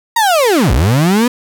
35% pulse linear two-way sweep, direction down then up, 956 to 51.91 to 251.7 Hz, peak -7 dBFS, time 0.16-1.28 s, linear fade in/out 5 ms, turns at 0.73 s, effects none

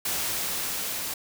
white noise with level ramp, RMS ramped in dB -28 to -32 dBFS, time 0.05-1.14 s, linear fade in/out 5 ms, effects none

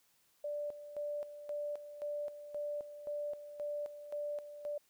sine tone with tremolo, 587.3 Hz, D5, in tune, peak -36 dBFS, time 0.44-4.78 s, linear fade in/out 5 ms, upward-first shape square, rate 1.9 Hz, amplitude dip 70%, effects white hiss -72 dBFS RMS until 4.89 s

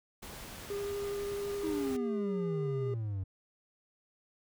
pink noise, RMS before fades -46 dBFS, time 0.22-1.97 s, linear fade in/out 10 ms
triangle tone with vibrato, 404 Hz, G#4, 48 cents flat, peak -32 dBFS, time 0.7-2.94 s, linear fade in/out 2 ms, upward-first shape sine, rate 12 Hz, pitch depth 9 cents each way
triangle exponential sweep, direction down, 327.2 to 92.5 Hz, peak -31 dBFS, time 1.63-3.24 s, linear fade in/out 10 ms
effects none

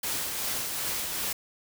white noise with tremolo, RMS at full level -30 dBFS, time 0.03-1.33 s, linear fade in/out 5 ms, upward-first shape triangle, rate 2.6 Hz, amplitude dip 35%, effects none

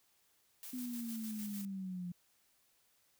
blue noise with tremolo, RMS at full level -48 dBFS, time 0.63-1.65 s, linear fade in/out 0 ms, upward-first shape square, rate 6.6 Hz, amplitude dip 40%
sine exponential sweep, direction down, 253.1 to 174.61 Hz, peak -39 dBFS, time 0.73-2.12 s, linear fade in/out 5 ms
effects white hiss -73 dBFS RMS until 3.19 s

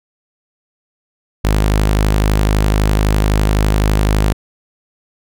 sawtooth tone, 51.9 Hz, G#1, in tune, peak -7 dBFS, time 1.44-4.33 s, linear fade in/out 10 ms, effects none

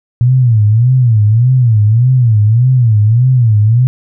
sine tone with vibrato, 116.54 Hz, A#2, in tune, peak -5 dBFS, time 0.21-3.87 s, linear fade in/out 0 ms, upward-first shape sine, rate 1.7 Hz, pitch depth 190 cents each way, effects none

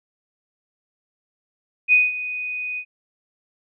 sine tone with ADSR envelope, 2489 Hz, D#7, in tune, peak -10 dBFS, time 1.88-2.85 s, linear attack 46 ms, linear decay 190 ms, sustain -15 dB, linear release 70 ms, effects none

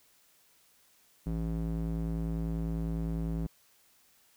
square tone with band-pass filter, 55 Hz, A1, in tune, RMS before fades -33 dBFS, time 1.26-3.47 s, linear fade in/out 5 ms, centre 180 Hz, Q 1.2, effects white hiss -65 dBFS RMS until 4.36 s

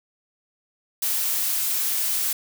blue noise, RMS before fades -24 dBFS, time 1.02-2.33 s, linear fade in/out 5 ms, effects none

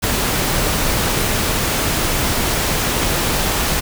pink noise, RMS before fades -18 dBFS, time 0.02-3.81 s, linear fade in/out 20 ms, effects none

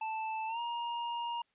square tone with pitch glide, 880 to 943.2 Hz, A5 to A#5, 0 to +20 cents, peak -35 dBFS, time 0.01-1.42 s, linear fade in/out 5 ms, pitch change +120 cents, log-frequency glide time 0.47-0.59 s, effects white hiss -75 dBFS RMS until 1.54 s + resampled to 8000 Hz

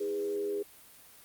sine tone with frequency modulation, 408.8 Hz, G#4, 27 cents flat, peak -30 dBFS, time 0-0.63 s, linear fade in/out 10 ms, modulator 88.5 Hz, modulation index 0.52, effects white hiss -55 dBFS RMS until 1.24 s + Opus 48 kbps

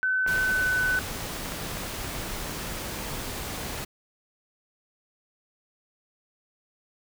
sine tone with pitch glide, 1517 to 1502.2 Hz, F#6 to F#6, +43 to +26 cents, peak -22 dBFS, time 0.03-0.99 s, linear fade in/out 0 ms, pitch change -17 cents, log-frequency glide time 0.41-0.68 s
clicks, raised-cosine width 0.5 ms, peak -20 dBFS, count 9, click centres 0.264 / 0.381 / 1.458 / 1.521 / 1.771 / 1.834 / 2.045 / 2.151 / 2.496 s
pink noise, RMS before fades -34 dBFS, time 0.27-3.85 s, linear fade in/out 10 ms
effects none

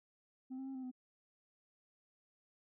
sine tone with pitch steps, 259.2 / 265.6 / 268.2 / 259.8 / 253.6 Hz, C4 / C4 / C4 / C4 / B3, -16 / +26 / +43 / -12 / +46 cents, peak -39 dBFS, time 0.5-0.915 s, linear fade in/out 20 ms, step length 83 ms, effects tanh soft clip ceiling -41 dBFS

